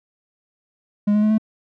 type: tone with pitch steps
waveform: triangle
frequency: 206.7 / 210.3 / 214 / 217.7 Hz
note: G#3 / G#3 / A3 / A3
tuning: -8 / +22 / -48 / -18 cents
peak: -12 dBFS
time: 1.07-1.382 s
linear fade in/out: 10 ms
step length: 78 ms
effects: none